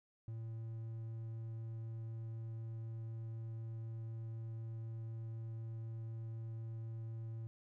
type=tone; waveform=triangle; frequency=113 Hz; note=A2; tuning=47 cents sharp; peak=-40 dBFS; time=0.28-7.47 s; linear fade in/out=0 ms; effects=none